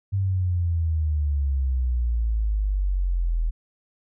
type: exponential sweep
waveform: sine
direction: down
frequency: 99.2 to 40 Hz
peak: -20 dBFS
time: 0.12-3.51 s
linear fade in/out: 20 ms
effects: none